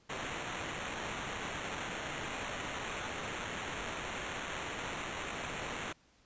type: noise with sample-and-hold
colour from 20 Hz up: violet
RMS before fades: -40 dBFS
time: 0.09-5.93 s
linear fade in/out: 10 ms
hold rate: 4900 Hz
effects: pink hiss -67 dBFS RMS until 6.25 s + resampled to 16000 Hz